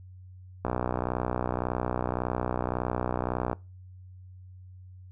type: click train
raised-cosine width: 1 ms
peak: -14 dBFS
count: 179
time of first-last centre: 0.65-3.53 s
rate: 61.8 Hz
effects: noise-tail reverb RT60 0.3 s tail -24 dB re dry + added 92 Hz sine -45 dBFS peak until 5.11 s